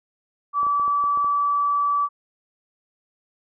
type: tone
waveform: sine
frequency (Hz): 1153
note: D6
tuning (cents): -32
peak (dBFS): -18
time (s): 0.53-2.09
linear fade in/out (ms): 50
type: clicks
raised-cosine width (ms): 1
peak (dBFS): -25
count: 7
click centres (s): 0.631 / 0.667 / 0.797 / 0.879 / 1.04 / 1.174 / 1.245
effects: none